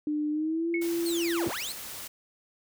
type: tone with pitch glide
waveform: sine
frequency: 300 to 338.7 Hz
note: D4 to E4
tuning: +37 to +47 cents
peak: -26 dBFS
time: 0.07-1.48 s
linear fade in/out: 2 ms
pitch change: +210 cents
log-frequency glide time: 0.31-0.7 s
type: tone with exponential decay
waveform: sine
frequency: 2200 Hz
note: C#7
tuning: 14 cents flat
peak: -27 dBFS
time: 0.74-0.97 s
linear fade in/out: 2 ms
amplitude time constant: 48 ms
type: noise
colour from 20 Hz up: white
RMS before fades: -40 dBFS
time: 0.81-2.08 s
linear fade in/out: 10 ms
type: linear two-way sweep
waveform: 25% pulse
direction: down then up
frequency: 4435 to 61.7 to 4435 Hz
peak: -29 dBFS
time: 1.06-1.72 s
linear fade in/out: 0 ms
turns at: 1.48 s
effects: none